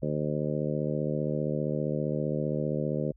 harmonic tone, 75.2 Hz, D2, 42 cents sharp, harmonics 2 / 3 / 4 / 5 / 6 / 7 / 8, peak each -31 / -34 / -37 / -36 / -37 / -34 / -39 dBFS, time 0.02-3.12 s, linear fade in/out 10 ms, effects added 50 Hz sine -54 dBFS peak until 3.16 s

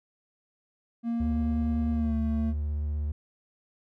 triangle tone with pitch glide, 233.1 to 224 Hz, A#3 to A3, 0 to +31 cents, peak -24 dBFS, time 1.03-2.54 s, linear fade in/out 50 ms, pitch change -69 cents, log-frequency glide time 1.92-2.15 s
triangle tone with vibrato, 74.4 Hz, D2, 23 cents sharp, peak -25 dBFS, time 1.2-3.12 s, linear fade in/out 5 ms, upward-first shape square, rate 16 Hz, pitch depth 14 cents each way
effects tanh soft clip ceiling -16 dBFS

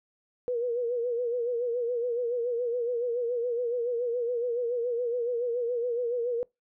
sine tone with vibrato, 480 Hz, B4, 49 cents flat, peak -26 dBFS, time 0.48-6.43 s, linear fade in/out 0 ms, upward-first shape sine, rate 7.1 Hz, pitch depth 68 cents each way, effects noise-tail reverb RT60 0.2 s tail -25 dB re dry

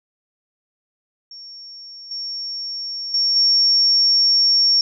sine tone with level steps, 5500 Hz, F8, 27 cents flat, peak -35 / -25 / -15 / -12 dBFS, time 1.31-4.81 s, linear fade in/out 2 ms, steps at 2.11 / 3.14 / 3.36 s, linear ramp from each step 2 ms, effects none

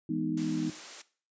sine chord, E major seventh, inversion none, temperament equal, 164.81 / 207.7 / 246.9 / 311.1 Hz, E3 / G#3 / B3 / D#4, 0 / 0 / 0 / 0 cents, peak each -36 / -37 / -34 / -32 dBFS, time 0.09-0.7 s, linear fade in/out 5 ms
white high-pass noise, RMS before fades -44 dBFS, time 0.37-1.02 s, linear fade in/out 5 ms, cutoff 260 Hz, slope 24 dB/octave
effects noise-tail reverb RT60 0.4 s tail -17 dB re dry + resampled to 16000 Hz

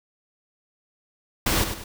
pink noise with echo, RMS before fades -22 dBFS, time 1.46-1.64 s, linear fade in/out 5 ms, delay 100 ms, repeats 2, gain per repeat -8 dB, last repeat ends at 1.84 s, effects none

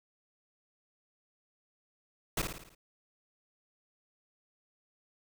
pink noise with echo, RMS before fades -31 dBFS, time 2.37-2.42 s, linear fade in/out 5 ms, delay 55 ms, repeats 6, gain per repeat -5 dB, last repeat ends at 2.75 s, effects none

